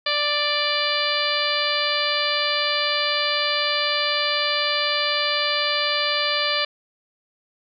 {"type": "harmonic tone", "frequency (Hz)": 588, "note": "D5", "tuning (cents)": 2, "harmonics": [1, 2, 3, 4, 5, 6, 7, 8], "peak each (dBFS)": [-28, -28, -28, -28, -28, -28, -28, -28], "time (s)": [0.06, 6.65], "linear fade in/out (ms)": 5, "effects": []}